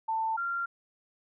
sine tone pair in turn, 890 / 1383.6 Hz, A5 / F6, +20 / -17 cents, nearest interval minor sixth, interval 763 cents, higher second, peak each -27 / -29 dBFS, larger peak first, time 0.08-0.37 / 0.37-0.66 s, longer neither, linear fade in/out 10 ms, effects none

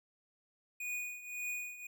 square tone with tremolo, 2465 Hz, D#7, 17 cents flat, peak -36 dBFS, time 0.8-1.87 s, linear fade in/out 5 ms, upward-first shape triangle, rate 1.8 Hz, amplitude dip 80%, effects none

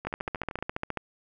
two click trains, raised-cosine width 0.5 ms, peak -15 / -23 dBFS, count 14 / 8, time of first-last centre 0.07-0.973 / 0.05-0.588 s, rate 14.4 / 13 Hz, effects none

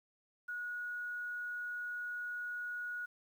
sine tone with quantisation, 1455 Hz, F#6, 29 cents flat, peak -38 dBFS, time 0.48-3.06 s, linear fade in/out 10 ms, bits 11, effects none

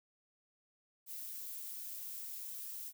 violet noise, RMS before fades -45 dBFS, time 1.06-2.93 s, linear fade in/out 50 ms, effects none

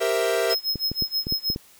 45% pulse chord, C dominant seventh, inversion second, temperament equal, 392 / 466.2 / 523.3 / 659.3 Hz, G4 / Bb4 / C5 / E5, 0 / 0 / 0 / 0 cents, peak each -27 / -25 / -30 / -25 dBFS, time 0-0.55 s, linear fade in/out 20 ms
square tone with tremolo, 5150 Hz, E8, 41 cents flat, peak -21 dBFS, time 0.5-1.55 s, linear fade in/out 0 ms, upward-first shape sine, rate 6.3 Hz, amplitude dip 95%
clicks, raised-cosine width 3 ms, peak -17 dBFS, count 7, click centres 0.757 / 0.916 / 1.023 / 1.269 / 1.324 / 1.501 / 1.561 s
effects white hiss -53 dBFS RMS until 1.79 s

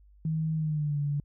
sine tone with pitch glide, 158.5 to 144.51 Hz, D#3 to D3, +32 to -28 cents, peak -26 dBFS, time 0.25-1.2 s, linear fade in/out 2 ms, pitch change -160 cents, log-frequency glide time 0.55-0.99 s, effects added 50 Hz sine -54 dBFS peak until 1.24 s

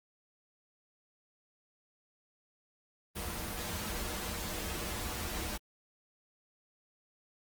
pink noise with comb filter, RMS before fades -38 dBFS, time 3.15-5.58 s, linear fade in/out 20 ms, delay 7.4 ms, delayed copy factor -0.65, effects Opus 24 kbps

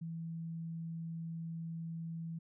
sine tone, 164.81 Hz, E3, in tune, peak -39 dBFS, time 0.01-2.39 s, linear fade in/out 10 ms, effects none

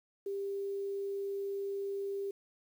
sine tone with quantisation, 396.6 Hz, G4, 20 cents sharp, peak -34 dBFS, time 0.26-2.31 s, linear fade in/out 5 ms, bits 10, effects none

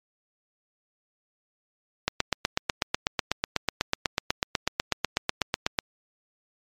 click train, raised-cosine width 0.2 ms, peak -5 dBFS, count 31, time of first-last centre 2.08-5.788 s, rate 8.09 Hz, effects MP3 96 kbps

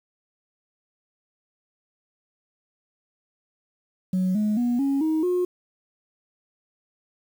sine tone with pitch steps, 185.3 / 211.6 / 241.7 / 276 / 315.3 / 360 Hz, F#3 / G#3 / B3 / C#4 / D#4 / F#4, +3 / +33 / -37 / -7 / +23 / -47 cents, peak -18 dBFS, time 4.13-5.45 s, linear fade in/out 5 ms, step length 220 ms, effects tanh soft clip ceiling -18 dBFS + 8-bit

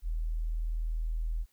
sine tone, 40.28 Hz, E1, 39 cents flat, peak -29 dBFS, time 0.02-1.46 s, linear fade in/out 50 ms, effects white hiss -71 dBFS RMS until 1.52 s

